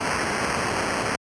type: noise with sample-and-hold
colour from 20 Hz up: violet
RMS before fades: -25 dBFS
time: 0-1.16 s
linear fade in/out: 10 ms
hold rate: 3675 Hz
effects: high-pass 80 Hz 12 dB/octave + resampled to 22050 Hz